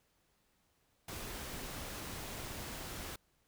pink noise, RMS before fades -44 dBFS, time 1.08-3.16 s, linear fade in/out 5 ms, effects pink hiss -75 dBFS RMS until 3.47 s

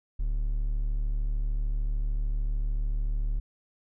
triangle tone, 36.71 Hz, D1, in tune, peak -23 dBFS, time 0.19-3.4 s, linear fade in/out 10 ms, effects none

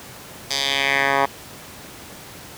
10% pulse tone with band-pass filter sweep, 138.1 Hz, C#3, 6 cents flat, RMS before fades -20 dBFS, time 0.5-1.26 s, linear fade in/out 10 ms, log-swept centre 5000 to 1100 Hz, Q 2.2, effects pink hiss -39 dBFS RMS until 2.57 s + high-pass 80 Hz 12 dB/octave

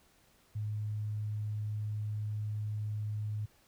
sine tone, 106 Hz, G#2, 36 cents sharp, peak -33 dBFS, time 0.55-3.46 s, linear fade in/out 10 ms, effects pink hiss -66 dBFS RMS until 3.67 s

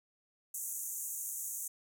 pink band-pass noise, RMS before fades -40 dBFS, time 0.54-1.68 s, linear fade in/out 5 ms, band 6300 to 16000 Hz, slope 96 dB/octave, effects none

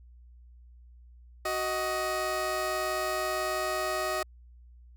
20% pulse tone pair together, 372.2 / 626 Hz, F#4 / D#5, +10 / +10 cents, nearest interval major sixth, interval 900 cents, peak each -29 / -25 dBFS, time 1.45-4.23 s, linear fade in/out 5 ms, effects added 60 Hz sine -50 dBFS peak until 4.96 s

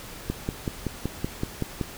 click train, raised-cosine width 3 ms, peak -13 dBFS, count 9, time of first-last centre 0.3-1.812 s, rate 5.29 Hz, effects pink hiss -41 dBFS RMS until 1.97 s

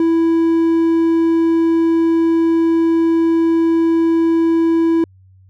triangle tone, 330 Hz, E4, 2 cents sharp, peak -9 dBFS, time 0-5.04 s, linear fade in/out 2 ms, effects added 94 Hz sine -44 dBFS peak until 5.49 s

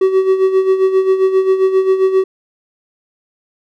triangle tone with tremolo, 380 Hz, F#4, 46 cents sharp, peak -5 dBFS, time 0.01-2.24 s, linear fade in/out 5 ms, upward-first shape sine, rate 7.5 Hz, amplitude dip 65%, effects none

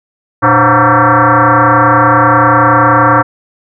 sine tone with frequency modulation, 119.2 Hz, A#2, 39 cents sharp, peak -4 dBFS, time 0.42-3.23 s, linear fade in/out 20 ms, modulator 208 Hz, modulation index 6.9, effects none

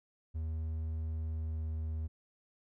triangle tone with pitch glide, 79.6 to 79.1 Hz, D#2 to D#2, +40 to +29 cents, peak -32 dBFS, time 0.34-2.08 s, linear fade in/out 20 ms, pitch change -11 cents, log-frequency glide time 1.3-1.65 s, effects none

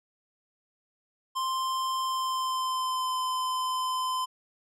square tone with pitch glide, 1046.5 to 1025.6 Hz, C6 to C6, 0 to -35 cents, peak -28 dBFS, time 1.35-4.26 s, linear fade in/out 20 ms, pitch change -35 cents, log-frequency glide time 2.01-3.18 s, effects low-pass 11000 Hz 12 dB/octave

